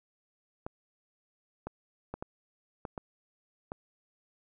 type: clicks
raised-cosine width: 1 ms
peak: -23 dBFS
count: 7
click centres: 0.665 / 1.67 / 2.14 / 2.225 / 2.852 / 2.978 / 3.719 s
effects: none